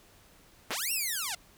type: linear two-way sweep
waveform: 5% pulse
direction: up then down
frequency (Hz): 108.1 to 2814 to 664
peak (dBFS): -20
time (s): 0.7-1.35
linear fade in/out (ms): 5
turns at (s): 0.92
effects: pink hiss -59 dBFS RMS until 1.57 s